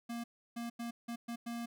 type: tone bursts at uneven times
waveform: square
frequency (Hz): 234.8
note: A#3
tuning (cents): +13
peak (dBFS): -39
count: 6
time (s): 0.09-0.24 / 0.56-0.7 / 0.79-0.91 / 1.08-1.16 / 1.28-1.36 / 1.46-1.66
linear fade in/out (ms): 10
effects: none